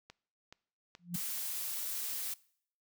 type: click train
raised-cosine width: 0.2 ms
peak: -32 dBFS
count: 4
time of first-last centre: 0.1-1.377 s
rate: 2.35 Hz
type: tone with exponential growth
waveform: sine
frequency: 174.61 Hz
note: F3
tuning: in tune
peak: -31 dBFS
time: 0.99-1.16 s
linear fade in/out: 5 ms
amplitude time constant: 36 ms
type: noise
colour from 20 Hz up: blue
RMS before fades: -38 dBFS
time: 1.14-2.34 s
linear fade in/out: 5 ms
effects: noise-tail reverb RT60 0.6 s tail -22 dB re dry